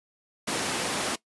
pink high-pass noise, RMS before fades -29 dBFS, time 0.47-1.16 s, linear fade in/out 10 ms, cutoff 220 Hz, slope 12 dB/octave, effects noise-tail reverb RT60 0.1 s tail -19 dB re dry + resampled to 24000 Hz

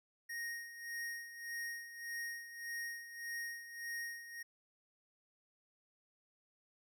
square tone with tremolo, 1866 Hz, A#6, 1 cent sharp, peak -40 dBFS, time 0.29-4.43 s, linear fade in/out 10 ms, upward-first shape sine, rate 1.7 Hz, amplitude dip 70%, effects none

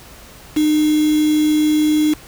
sine tone with quantisation, 304.5 Hz, D#4, 37 cents flat, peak -12 dBFS, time 0.56-2.14 s, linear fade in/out 10 ms, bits 4, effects added 50 Hz sine -47 dBFS peak until 2.27 s + pink hiss -41 dBFS RMS until 2.27 s

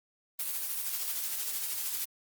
blue noise with tremolo, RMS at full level -32 dBFS, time 0.39-2.05 s, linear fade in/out 5 ms, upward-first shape triangle, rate 13 Hz, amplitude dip 45%, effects Opus 32 kbps

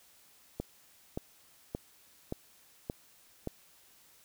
click train, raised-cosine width 2 ms, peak -21 dBFS, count 6, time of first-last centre 0.6-3.474 s, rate 1.74 Hz, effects white hiss -62 dBFS RMS until 4.24 s

